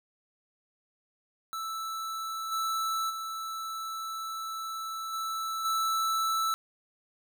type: tone with level steps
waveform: square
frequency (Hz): 1318.5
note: E6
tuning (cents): 0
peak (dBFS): -34 / -29 / -35 / -32 / -27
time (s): 1.53-6.54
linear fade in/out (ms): 0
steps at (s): 2.51 / 3.09 / 5.12 / 5.64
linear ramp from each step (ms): 20
effects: none